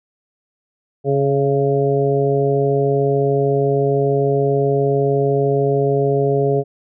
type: harmonic tone with a mistuned harmonic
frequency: 139.5 Hz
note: C#3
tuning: 11 cents sharp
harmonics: 1 / 2 / 3 / 4 / 5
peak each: -19 / -26 / -16 / -24 / -24 dBFS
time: 1.04-6.64 s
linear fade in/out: 50 ms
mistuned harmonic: 5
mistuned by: -32 cents
effects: none